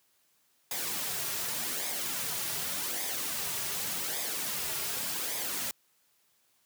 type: noise with flanger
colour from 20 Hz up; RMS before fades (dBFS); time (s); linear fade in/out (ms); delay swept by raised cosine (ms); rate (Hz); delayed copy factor
white; -34; 0.71-5.71; 2; 0.69 to 3.99; 0.86; -0.55
effects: white hiss -70 dBFS RMS until 6.65 s + high-pass 80 Hz 12 dB/octave